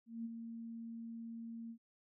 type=tone with ADSR envelope; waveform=sine; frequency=229.5 Hz; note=A#3; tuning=27 cents flat; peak=-38 dBFS; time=0.06-1.78 s; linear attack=190 ms; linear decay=27 ms; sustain=-6 dB; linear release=78 ms; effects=none